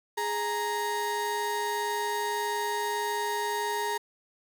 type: tone pair together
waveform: 35% pulse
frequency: 415.3 / 932.3 Hz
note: G#4 / A#5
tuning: 0 / 0 cents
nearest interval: octave + major second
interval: 1400 cents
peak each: -31 / -28 dBFS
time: 0.17-3.98 s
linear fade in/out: 10 ms
effects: none